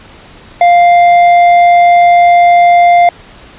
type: tone with hard clipping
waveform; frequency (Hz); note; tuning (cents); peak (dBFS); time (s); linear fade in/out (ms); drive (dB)
sine; 699; F5; +1; -4; 0.61-3.09; 2; 6
effects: pink hiss -36 dBFS RMS until 3.58 s + resampled to 8000 Hz